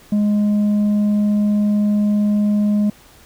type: tone with tanh clipping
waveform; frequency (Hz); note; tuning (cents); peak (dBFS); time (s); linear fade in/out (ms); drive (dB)
triangle; 207.7; G#3; 0; -14; 0.12-2.9; 5; 8
effects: pink hiss -47 dBFS RMS until 3.25 s